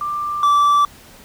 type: tone pair in turn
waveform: sine / triangle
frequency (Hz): 1183 / 1162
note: D6 / D6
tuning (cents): +12 / -19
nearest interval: unison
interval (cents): 31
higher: first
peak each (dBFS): -20 / -9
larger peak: second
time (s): 0.01-0.43 / 0.43-0.85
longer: neither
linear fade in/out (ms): 2
effects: pink hiss -44 dBFS RMS until 1.24 s